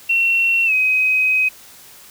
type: tone with pitch glide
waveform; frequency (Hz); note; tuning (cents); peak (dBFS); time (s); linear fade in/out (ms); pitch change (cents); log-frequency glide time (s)
sine; 2721 to 2524; F7 to D#7; -46 to +24; -13; 0.09-1.49; 10; -130; 0.65-0.73
effects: white hiss -43 dBFS RMS until 2.1 s